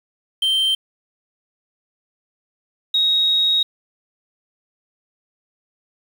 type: tone pair in turn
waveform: triangle / sine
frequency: 3133 / 3774 Hz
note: G7 / A#7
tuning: -2 / +21 cents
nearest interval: minor third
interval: 323 cents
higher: second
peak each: -14 dBFS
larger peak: neither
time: 0.42-0.75 / 2.94-3.63 s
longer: second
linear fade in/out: 5 ms
effects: 7-bit